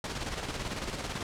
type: noise with tremolo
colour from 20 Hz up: pink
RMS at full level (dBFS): -34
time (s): 0.04-1.23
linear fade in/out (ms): 2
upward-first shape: square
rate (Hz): 18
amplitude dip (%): 45
effects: low-pass 7000 Hz 12 dB/octave